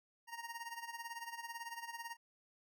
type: tone with tremolo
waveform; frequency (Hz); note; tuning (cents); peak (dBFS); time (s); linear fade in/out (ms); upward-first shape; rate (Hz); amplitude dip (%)
25% pulse; 932; A#5; -1; -38; 0.27-2.17; 50; sine; 18; 75
effects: none